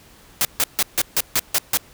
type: noise bursts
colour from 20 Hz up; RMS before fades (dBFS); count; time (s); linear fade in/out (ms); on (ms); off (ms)
white; -18; 8; 0.41-1.772; 0; 39; 150
effects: pink hiss -49 dBFS RMS until 1.93 s